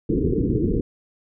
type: low-pass noise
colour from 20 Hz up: white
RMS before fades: -21 dBFS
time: 0.09-0.81 s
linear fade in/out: 5 ms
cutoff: 450 Hz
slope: 96 dB/octave
effects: none